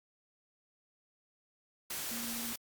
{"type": "tone in noise", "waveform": "sine", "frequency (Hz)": 233.1, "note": "A#3", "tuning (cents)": 0, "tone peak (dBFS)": -42, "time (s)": [2.11, 2.53], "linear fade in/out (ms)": 5, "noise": "white", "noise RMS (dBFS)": -39, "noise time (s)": [1.9, 2.56], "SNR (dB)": -6, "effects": ["Opus 48 kbps"]}